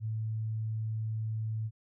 sine tone, 110 Hz, A2, in tune, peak -31 dBFS, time 0-1.71 s, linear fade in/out 50 ms, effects none

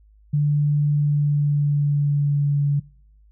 sine tone with pitch glide, 146.83 to 143.23 Hz, D3 to D3, 0 to -43 cents, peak -16 dBFS, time 0.33-2.8 s, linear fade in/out 10 ms, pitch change -43 cents, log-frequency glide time 0.9-2.66 s, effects noise-tail reverb RT60 0.7 s tail -25 dB re dry + added 52 Hz sine -50 dBFS peak until 3.31 s

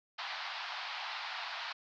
pink band-pass noise, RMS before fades -41 dBFS, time 0.18-1.73 s, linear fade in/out 10 ms, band 740 to 4800 Hz, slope 48 dB/octave, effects none

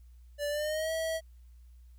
square tone with pitch glide, 583 to 646.9 Hz, D5 to E5, -13 to -33 cents, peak -31 dBFS, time 0.38-1.21 s, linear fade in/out 50 ms, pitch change +180 cents, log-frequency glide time 0.49-0.92 s, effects added 60 Hz sine -51 dBFS peak until 1.98 s + white hiss -75 dBFS RMS until 1.98 s

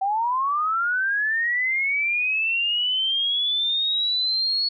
sine linear sweep, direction up, 758 to 4390 Hz, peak -20 dBFS, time 0.01-4.69 s, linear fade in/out 10 ms, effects none

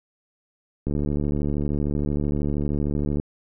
click train, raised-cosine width 3 ms, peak -13 dBFS, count 171, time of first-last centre 0.87-3.199 s, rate 73 Hz, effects none

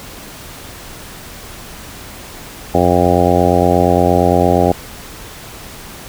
harmonic tone, 88.6 Hz, F2, 25 cents sharp, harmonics 1 / 2 / 3 / 4 / 5 / 6 / 7 / 8 / 9, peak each -18 / -18 / -18 / -18 / -18 / -18 / -18 / -18 / -18 dBFS, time 2.74-4.72 s, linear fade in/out 5 ms, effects pink hiss -33 dBFS RMS until 6.08 s

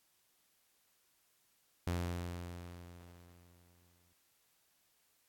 sawtooth tone with exponential decay, 87.4 Hz, F2, 2 cents sharp, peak -29 dBFS, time 1.87-4.13 s, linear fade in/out 0 ms, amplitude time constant 490 ms, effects white hiss -74 dBFS RMS until 5.28 s + AAC 64 kbps

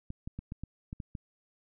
clicks, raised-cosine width 5 ms, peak -26 dBFS, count 8, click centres 0.104 / 0.275 / 0.39 / 0.521 / 0.636 / 0.929 / 1.002 / 1.152 s, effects none

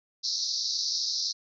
white band-pass noise, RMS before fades -30 dBFS, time 0.23-1.33 s, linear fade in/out 20 ms, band 4000 to 5800 Hz, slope 96 dB/octave, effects none

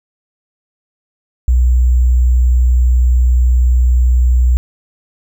sine tone with sample-and-hold, 61.74 Hz, B1, in tune, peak -7 dBFS, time 1.48-4.57 s, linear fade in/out 0 ms, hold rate 7350 Hz, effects none

